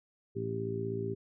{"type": "harmonic tone", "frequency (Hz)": 56.1, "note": "A1", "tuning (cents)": 34, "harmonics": [2, 3, 4, 5, 6, 7], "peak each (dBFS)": [-38, -42, -43, -44, -46, -35], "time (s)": [0.35, 1.15], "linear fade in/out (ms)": 20, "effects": []}